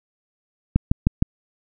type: click train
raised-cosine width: 5 ms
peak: -3 dBFS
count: 4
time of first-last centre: 0.76-1.224 s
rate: 6.46 Hz
effects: none